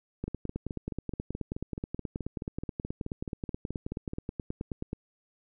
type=two click trains; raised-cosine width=3 ms; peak=-20 / -22 dBFS; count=45 / 19; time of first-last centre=0.24-4.931 / 0.28-4.134 s; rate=9.38 / 4.67 Hz; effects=none